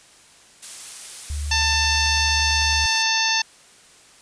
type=noise; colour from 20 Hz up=blue; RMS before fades=-33 dBFS; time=0.62-3.03 s; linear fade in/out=10 ms
type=tone; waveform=sine; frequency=73.42 Hz; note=D2; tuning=in tune; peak=-24 dBFS; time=1.3-2.86 s; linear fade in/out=0 ms
type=harmonic tone; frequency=891 Hz; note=A5; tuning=22 cents sharp; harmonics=1 / 2 / 3 / 4 / 5 / 6 / 7; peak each=-26 / -25 / -25 / -27 / -25 / -26 / -27 dBFS; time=1.51-3.42 s; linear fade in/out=5 ms
effects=white hiss -50 dBFS RMS until 4.21 s + resampled to 22050 Hz